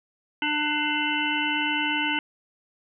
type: harmonic tone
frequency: 298.6 Hz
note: D4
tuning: 29 cents sharp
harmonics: 1 / 3 / 5 / 7 / 9 / 10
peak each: -30 / -30 / -30 / -30 / -30 / -30 dBFS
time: 0.42-2.19 s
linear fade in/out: 2 ms
effects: none